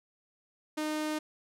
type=tone; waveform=sawtooth; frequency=306.7 Hz; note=D#4; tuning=25 cents flat; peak=-27 dBFS; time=0.77-1.19 s; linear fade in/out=10 ms; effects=low-pass 12000 Hz 12 dB/octave